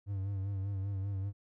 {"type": "tone with vibrato", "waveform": "triangle", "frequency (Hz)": 98, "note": "G2", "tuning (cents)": 0, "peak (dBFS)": -31, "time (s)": [0.06, 1.33], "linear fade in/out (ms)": 50, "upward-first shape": "sine", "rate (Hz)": 5.1, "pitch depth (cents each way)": 51, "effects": []}